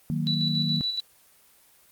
sine chord, D# minor, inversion none, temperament equal, 155.56 / 185 / 233.1 Hz, D#3 / F#3 / A#3, 0 / 0 / 0 cents, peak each -27 / -31 / -30 dBFS, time 0.1-0.81 s, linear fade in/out 0 ms
sine tone with tremolo, 3951 Hz, B7, in tune, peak -24 dBFS, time 0.27-1 s, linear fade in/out 0 ms, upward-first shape square, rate 7.1 Hz, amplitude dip 40%
effects white hiss -58 dBFS RMS until 1.91 s + Opus 24 kbps

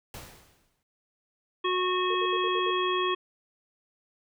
pink noise with exponential decay, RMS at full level -40 dBFS, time 0.14-0.83 s, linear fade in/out 1 ms, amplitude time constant 150 ms
harmonic tone, 365.9 Hz, F#4, 19 cents flat, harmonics 1 / 3 / 5 / 7 / 9, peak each -28 / -28 / -37 / -36 / -33 dBFS, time 1.64-3.15 s, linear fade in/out 10 ms
sine tone bursts, 453.7 Hz, A#4, 47 cents flat, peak -31 dBFS, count 6, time 2.1-2.708 s, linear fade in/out 5 ms, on 48 ms, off 64 ms
effects none

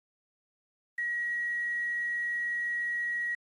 sine tone with quantisation, 1907 Hz, A#6, 39 cents sharp, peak -29 dBFS, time 0.98-3.35 s, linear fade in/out 5 ms, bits 9, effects AAC 32 kbps

